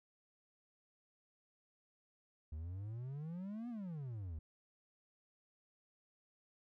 triangle exponential two-way sweep, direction up then down, 73.9 to 246.9 to 73.9 Hz, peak -40 dBFS, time 2.52-4.39 s, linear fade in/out 5 ms, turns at 3.69 s, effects none

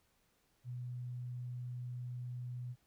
sine tone, 123.47 Hz, B2, in tune, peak -40 dBFS, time 0.64-2.76 s, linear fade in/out 50 ms, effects pink hiss -75 dBFS RMS until 2.86 s

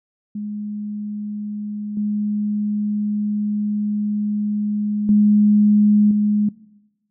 sine tone with level steps, 208.7 Hz, G#3, 9 cents sharp, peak -24 / -18 / -10 / -14 dBFS, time 0.35-6.49 s, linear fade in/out 5 ms, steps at 1.97 / 5.09 / 6.11 s, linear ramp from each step 2 ms, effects noise-tail reverb RT60 1.0 s tail -20 dB re dry

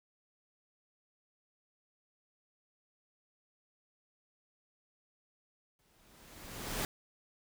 pink noise with exponential growth, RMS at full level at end -34 dBFS, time 5.79-6.85 s, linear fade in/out 1 ms, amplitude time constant 230 ms, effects none

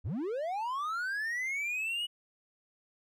triangle linear sweep, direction up, 62 to 2948 Hz, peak -30 dBFS, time 0.04-2.07 s, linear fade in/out 20 ms, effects none

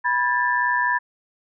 sine tone cluster, 981 / 1633 / 1757 Hz, B5 / G#6 / A6, -12 / -30 / -3 cents, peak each -21 / -26 / -22 dBFS, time 0.04-0.99 s, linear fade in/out 20 ms, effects none

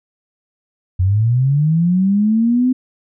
sine linear sweep, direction up, 87.9 to 258.7 Hz, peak -11 dBFS, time 0.99-2.73 s, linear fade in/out 10 ms, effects none

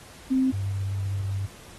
sine tone pair in turn, 261.6 / 97.99 Hz, C4 / G2, 0 / 0 cents, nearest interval octave + perfect fourth, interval 1700 cents, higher first, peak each -19 / -25 dBFS, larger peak first, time 0.3-0.52 / 0.52-1.47 s, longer second, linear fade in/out 20 ms, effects pink hiss -48 dBFS RMS until 1.78 s + AAC 32 kbps

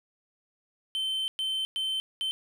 triangle tone bursts at uneven times, 3088 Hz, G7, 27 cents flat, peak -26 dBFS, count 4, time 0.95-1.28 / 1.39-1.65 / 1.76-2 / 2.21-2.31 s, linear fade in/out 0 ms, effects none

